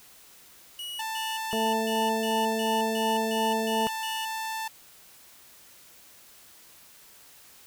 45% pulse tone bursts, 2915 Hz, F#7, 26 cents flat, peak -34 dBFS, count 10, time 0.79-4.25 s, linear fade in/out 2 ms, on 220 ms, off 140 ms
sawtooth tone, 886 Hz, A5, 12 cents sharp, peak -27 dBFS, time 0.99-4.68 s, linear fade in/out 5 ms
harmonic tone, 222.2 Hz, A3, 17 cents sharp, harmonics 1 / 2 / 3 / 4, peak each -30 / -30 / -33 / -30 dBFS, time 1.53-3.87 s, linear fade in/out 0 ms
effects white hiss -53 dBFS RMS until 7.66 s

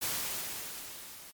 white noise with level ramp, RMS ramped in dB -32 to -50 dBFS, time 0.01-1.32 s, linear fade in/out 20 ms, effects MP3 96 kbps

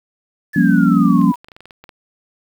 sine exponential sweep, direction down, 1750 to 960 Hz, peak -22 dBFS, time 0.53-1.36 s, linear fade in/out 20 ms
sine chord, G half-diminished seventh, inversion third, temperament equal with one note detuned, 174.61 / 196.56 / 233.1 / 277.2 Hz, F3 / G3 / Bb3 / Db4, 0 / +5 / 0 / 0 cents, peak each -15 dBFS, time 0.56-1.32 s, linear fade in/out 5 ms
clicks, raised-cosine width 0.3 ms, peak -23 dBFS, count 11, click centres 1.215 / 1.341 / 1.445 / 1.485 / 1.518 / 1.565 / 1.606 / 1.656 / 1.708 / 1.84 / 1.892 s
effects 7-bit

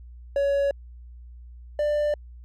triangle tone pair in turn, 561 / 592.7 Hz, C#5 / D5, +21 / +16 cents, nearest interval minor second, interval 95 cents, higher second, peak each -18 / -19 dBFS, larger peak first, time 0.36-0.71 / 1.79-2.14 s, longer neither, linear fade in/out 2 ms, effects added 60 Hz sine -41 dBFS peak until 2.44 s

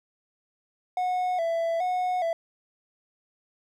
triangle tone with vibrato, 697 Hz, F5, 4 cents flat, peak -22 dBFS, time 0.97-2.33 s, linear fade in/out 2 ms, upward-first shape square, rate 1.2 Hz, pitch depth 80 cents each way, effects none

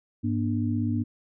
sine tone cluster, 102.9 / 239.4 / 295.3 Hz, G#2 / A#3 / D4, -16 / +46 / +10 cents, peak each -27 / -27 / -31 dBFS, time 0.23-1.04 s, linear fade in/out 20 ms, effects none

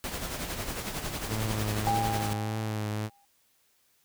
pink noise with tremolo, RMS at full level -33 dBFS, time 0.04-2.33 s, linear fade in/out 0 ms, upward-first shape sine, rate 11 Hz, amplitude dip 50%
sawtooth tone with vibrato, 107.6 Hz, A2, 38 cents flat, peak -26 dBFS, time 1.27-3.1 s, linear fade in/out 50 ms, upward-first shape triangle, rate 1.7 Hz, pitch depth 39 cents each way
sine tone with exponential decay, 803 Hz, G5, 41 cents sharp, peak -23 dBFS, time 1.87-3.25 s, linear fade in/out 0 ms, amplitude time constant 300 ms
effects white hiss -68 dBFS RMS until 4.04 s

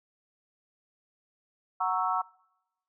sine chord, F# dominant seventh, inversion none, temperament equal, 740 / 932.3 / 1108.7 / 1318.5 Hz, F#5 / A#5 / C#6 / E6, 0 / 0 / 0 / 0 cents, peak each -31 dBFS, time 1.8-2.22 s, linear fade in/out 10 ms, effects noise-tail reverb RT60 0.9 s tail -24 dB re dry

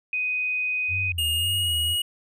sine tone, 2499 Hz, D#7, 7 cents sharp, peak -23 dBFS, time 0.13-1.12 s, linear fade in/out 2 ms
sine tone with vibrato, 87.31 Hz, F2, in tune, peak -29 dBFS, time 0.88-1.97 s, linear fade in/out 50 ms, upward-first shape sine, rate 1.9 Hz, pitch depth 170 cents each way
square tone with pitch glide, 2844 to 2895 Hz, F7 to F#7, +31 to -38 cents, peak -23 dBFS, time 1.18-2.02 s, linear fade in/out 5 ms, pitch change +31 cents, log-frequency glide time 1.37-1.73 s
effects none

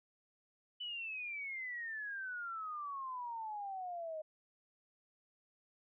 sine exponential sweep, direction down, 3000 to 615 Hz, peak -40 dBFS, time 0.8-4.22 s, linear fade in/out 10 ms, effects none

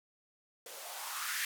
violet noise with band-pass filter sweep, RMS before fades -40 dBFS, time 0.66-1.45 s, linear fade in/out 2 ms, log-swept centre 450 to 1900 Hz, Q 4.3, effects none

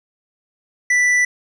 sine tone with hard clipping, 1975.5 Hz, B6, in tune, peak -14 dBFS, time 0.9-1.25 s, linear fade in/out 5 ms, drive 7 dB, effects none

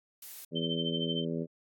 blue noise, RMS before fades -45 dBFS, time 0.22-0.45 s, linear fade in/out 5 ms
harmonic tone, 82.41 Hz, E2, in tune, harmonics 2 / 3 / 4 / 5 / 6 / 7, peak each -35 / -36 / -40 / -38 / -43 / -43 dBFS, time 0.51-1.47 s, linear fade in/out 50 ms
sine tone with tremolo, 3100 Hz, G7, 20 cents flat, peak -30 dBFS, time 0.55-1.25 s, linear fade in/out 20 ms, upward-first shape triangle, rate 13 Hz, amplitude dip 90%
effects AAC 64 kbps

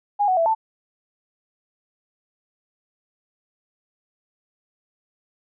sine tone with pitch steps, 820 / 743 / 664 / 886 Hz, G#5 / F#5 / E5 / A5, -22 / +7 / +12 / +12 cents, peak -16 dBFS, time 0.19-0.55 s, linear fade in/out 20 ms, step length 90 ms, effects none

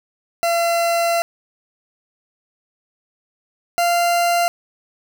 40% pulse tone pair in turn, 680 / 692.3 Hz, F5 / F5, -46 / -15 cents, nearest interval unison, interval 31 cents, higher second, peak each -15 / -14 dBFS, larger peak second, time 0.43-1.22 / 3.78-4.48 s, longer first, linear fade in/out 0 ms, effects none

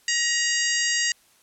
harmonic tone, 946 Hz, A#5, 25 cents sharp, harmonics 2 / 3 / 4 / 5 / 6 / 7 / 8, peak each -25 / -29 / -37 / -28 / -34 / -28 / -29 dBFS, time 0.08-1.12 s, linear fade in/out 2 ms, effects white hiss -59 dBFS RMS until 1.42 s + low-pass 12000 Hz 12 dB/octave

